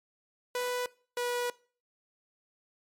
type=tone pair in turn; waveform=sawtooth; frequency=494.4 / 487 Hz; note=B4 / B4; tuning=+2 / -24 cents; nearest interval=unison; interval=26 cents; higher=first; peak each=-26 dBFS; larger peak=neither; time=0.55-0.86 / 1.17-1.5 s; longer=second; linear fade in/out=2 ms; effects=noise-tail reverb RT60 0.4 s tail -21 dB re dry + MP3 64 kbps